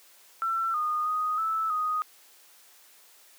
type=tone with pitch steps; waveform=sine; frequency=1343 / 1227 / 1246 / 1312 / 1246 Hz; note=E6 / D#6 / D#6 / E6 / D#6; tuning=+32 / -25 / +2 / -9 / +2 cents; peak=-25 dBFS; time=0.42-2.02 s; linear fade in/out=0 ms; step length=320 ms; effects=white hiss -56 dBFS RMS until 3.38 s + high-pass 400 Hz 12 dB/octave